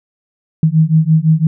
sine beating tone pair, 155.8 / 161.7 Hz, D#3 / E3, +3 / -33 cents, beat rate 5.9 Hz, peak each -11 dBFS, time 0.63-1.47 s, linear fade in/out 2 ms, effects none

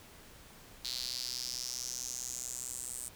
square tone with high-pass filter sweep, 62.3 Hz, B1, 16 cents sharp, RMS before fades -40 dBFS, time 0.84-3.09 s, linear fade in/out 10 ms, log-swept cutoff 4200 to 8600 Hz, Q 4.7, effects pink hiss -55 dBFS RMS until 3.15 s

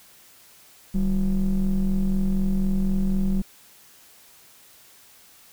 triangle ring-modulated tone, 85 Hz, F2, 46 cents flat, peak -14 dBFS, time 0.94-3.42 s, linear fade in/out 10 ms, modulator 107 Hz, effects white hiss -52 dBFS RMS until 5.52 s

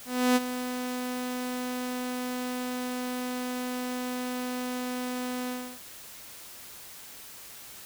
sawtooth tone with ADSR envelope, 250 Hz, B3, 21 cents sharp, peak -15 dBFS, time 0.05-5.8 s, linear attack 310 ms, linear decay 30 ms, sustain -12 dB, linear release 310 ms, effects white hiss -46 dBFS RMS until 7.85 s

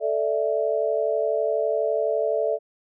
sine chord, A suspended fourth, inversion none, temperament equal, 440 / 587.3 / 659.3 Hz, A4 / D5 / E5, 0 / 0 / 0 cents, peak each -25 dBFS, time 0-2.59 s, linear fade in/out 50 ms, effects none

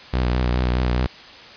sawtooth tone with vibrato, 61.8 Hz, B1, 2 cents sharp, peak -14 dBFS, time 0.13-1.07 s, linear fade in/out 10 ms, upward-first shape triangle, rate 4.8 Hz, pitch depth 50 cents each way, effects white hiss -41 dBFS RMS until 1.56 s + resampled to 11025 Hz

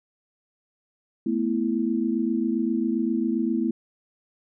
sine chord, A suspended second, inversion none, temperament just, 220 / 247.5 / 330 Hz, A3 / B3 / E4, 0 / +4 / +2 cents, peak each -26 dBFS, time 1.26-3.71 s, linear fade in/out 5 ms, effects none

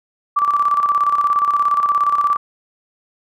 sine tone with tremolo, 1164 Hz, D6, 16 cents flat, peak -11 dBFS, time 0.36-2.37 s, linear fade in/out 10 ms, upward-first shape square, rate 17 Hz, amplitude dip 55%, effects none

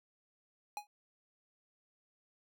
square tone with exponential decay, 830.6 Hz, G#5, in tune, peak -35 dBFS, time 0.77-0.87 s, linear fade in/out 1 ms, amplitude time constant 21 ms, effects none

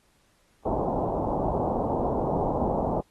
white low-pass noise, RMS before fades -27 dBFS, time 0.65-3.01 s, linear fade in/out 10 ms, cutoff 890 Hz, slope 48 dB/octave, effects pink hiss -66 dBFS RMS until 3.1 s + AAC 32 kbps

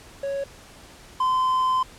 triangle tone pair in turn, 554.4 / 1028.6 Hz, C#5 / C6, 0 / -30 cents, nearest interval major seventh, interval 1070 cents, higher second, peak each -23 / -17 dBFS, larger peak second, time 0.23-0.44 / 1.2-1.83 s, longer second, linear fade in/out 5 ms, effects pink hiss -47 dBFS RMS until 1.98 s + low-pass 10000 Hz 12 dB/octave

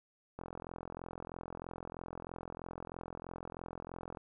click train, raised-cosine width 1 ms, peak -29 dBFS, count 164, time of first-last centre 0.39-4.172 s, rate 43.1 Hz, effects none

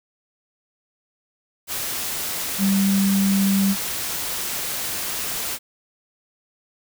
sine tone in noise, 196 Hz, G3, in tune, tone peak -16 dBFS, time 2.58-3.76 s, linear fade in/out 50 ms, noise white, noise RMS -27 dBFS, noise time 1.67-5.59 s, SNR +8 dB, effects none

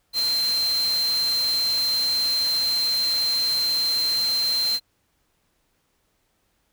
sine tone in noise, 4132 Hz, C8, 22 cents flat, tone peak -20 dBFS, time 0.13-4.8 s, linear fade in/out 50 ms, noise white, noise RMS -33 dBFS, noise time 0.13-4.8 s, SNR +10 dB, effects pink hiss -69 dBFS RMS until 6.72 s

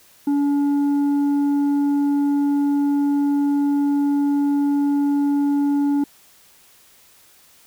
sine tone with tanh clipping, 285.4 Hz, D4, 49 cents flat, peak -17 dBFS, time 0.27-6.04 s, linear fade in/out 5 ms, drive 5 dB, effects white hiss -52 dBFS RMS until 7.66 s

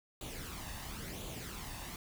pink noise with flanger, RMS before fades -44 dBFS, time 0.21-1.96 s, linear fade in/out 2 ms, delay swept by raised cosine 0.28 to 1.11 ms, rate 0.96 Hz, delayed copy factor +0.55, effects none

